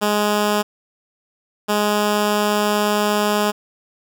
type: tone pair in turn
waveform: 10% pulse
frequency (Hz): 208.4 / 208.4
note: G#3 / G#3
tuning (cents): +6 / +6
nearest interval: unison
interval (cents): 0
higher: neither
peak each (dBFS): -8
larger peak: neither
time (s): 0.01-0.63 / 1.68-3.52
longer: second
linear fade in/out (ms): 20
effects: none